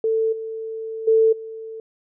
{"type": "tone with level steps", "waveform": "sine", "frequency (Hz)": 445, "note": "A4", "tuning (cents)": 20, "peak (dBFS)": [-17, -27, -12, -31], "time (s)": [0.04, 1.8], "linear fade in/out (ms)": 2, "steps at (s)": [0.32, 1.07, 1.32], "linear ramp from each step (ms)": 10, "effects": []}